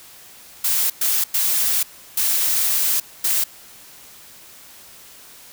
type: noise bursts at uneven times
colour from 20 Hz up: blue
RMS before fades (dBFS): -19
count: 5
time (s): 0.64-0.9 / 1.01-1.24 / 1.34-1.83 / 2.17-3 / 3.24-3.44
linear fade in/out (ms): 5
effects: white hiss -44 dBFS RMS until 5.52 s